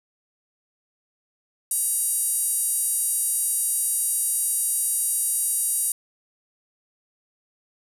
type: tone with high-pass filter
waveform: 5% pulse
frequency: 957 Hz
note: A#5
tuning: 45 cents sharp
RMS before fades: -24 dBFS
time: 1.71-5.92 s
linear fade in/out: 2 ms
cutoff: 9700 Hz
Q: 3.4
effects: none